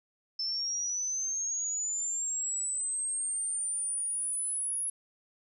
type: linear sweep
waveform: sine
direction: up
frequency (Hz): 5274 to 10548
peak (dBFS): -30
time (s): 0.39-4.9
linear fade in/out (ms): 5
effects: none